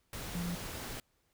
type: tone in noise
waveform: sine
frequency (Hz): 174.2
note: F3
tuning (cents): -4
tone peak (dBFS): -34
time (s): 0.35-0.55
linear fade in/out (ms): 2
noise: pink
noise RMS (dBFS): -42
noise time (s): 0.13-1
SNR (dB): +5
effects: pink hiss -75 dBFS RMS until 1.33 s